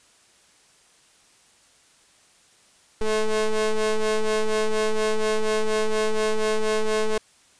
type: ring-modulated tone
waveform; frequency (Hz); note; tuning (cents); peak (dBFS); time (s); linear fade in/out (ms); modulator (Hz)
40% pulse; 215.9; A3; -33; -16; 3.01-7.18; 5; 218
effects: white hiss -57 dBFS RMS until 7.59 s + resampled to 22050 Hz